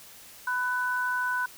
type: tone pair together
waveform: sine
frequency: 997.8 / 1495 Hz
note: B5 / F#6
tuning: +17 / +17 cents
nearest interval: perfect fifth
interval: 700 cents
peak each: -30 / -27 dBFS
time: 0.47-1.46 s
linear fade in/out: 5 ms
effects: white hiss -49 dBFS RMS until 1.57 s